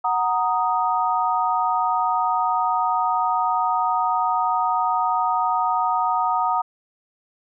sine chord, D# minor, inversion first, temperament equal, 740 / 932.3 / 1244.5 Hz, F#5 / A#5 / D#6, 0 / 0 / 0 cents, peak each -23 / -22 / -23 dBFS, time 0.04-6.62 s, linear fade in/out 10 ms, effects none

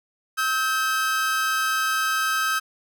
40% pulse tone pair together, 1288.1 / 1568 Hz, E6 / G6, -40 / 0 cents, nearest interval minor third, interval 340 cents, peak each -23 dBFS, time 0.37-2.6 s, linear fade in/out 20 ms, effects none

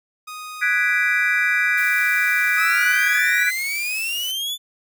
sawtooth tone, 1244.5 Hz, D#6, in tune, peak -28 dBFS, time 0.27-3.19 s, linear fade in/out 10 ms
sine chord, G# half-diminished seventh, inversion third, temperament equal, 1480 / 1661.2 / 1975.5 / 2349 Hz, F#6 / G#6 / B6 / D7, 0 / 0 / 0 / 0 cents, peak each -22 dBFS, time 0.61-3.51 s, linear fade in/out 20 ms
blue noise, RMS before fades -35 dBFS, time 1.77-4.32 s, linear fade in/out 10 ms
40% pulse exponential sweep, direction up, 1244.5 to 3520 Hz, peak -22 dBFS, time 2.55-4.58 s, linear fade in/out 50 ms
effects none

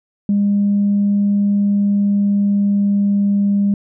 sine tone with pitch glide, 202.6 to 201.3 Hz, G#3 to G3, -43 to +46 cents, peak -11 dBFS, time 0.29-3.74 s, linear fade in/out 2 ms, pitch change -11 cents, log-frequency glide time 1.37-3.4 s, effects tanh soft clip ceiling -8 dBFS

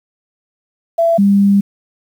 sine tone pair in turn, 669 / 199.7 Hz, E5 / G3, +25 / +32 cents, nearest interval octave + major sixth, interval 2093 cents, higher first, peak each -9 / -7 dBFS, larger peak second, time 0.98-1.18 / 1.18-1.61 s, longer second, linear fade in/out 10 ms, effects 7-bit

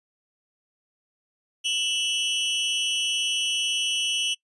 40% pulse tone with amplitude modulation, 2960 Hz, F#7, in tune, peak -18 dBFS, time 1.64-4.35 s, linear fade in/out 20 ms, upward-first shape sine, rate 282 Hz, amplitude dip 100%, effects noise-tail reverb RT60 0.1 s tail -24 dB re dry + resampled to 24000 Hz

